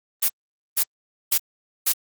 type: noise bursts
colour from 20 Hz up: blue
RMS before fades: -19 dBFS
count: 4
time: 0.22-1.928 s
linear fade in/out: 10 ms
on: 67 ms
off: 480 ms
effects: Opus 24 kbps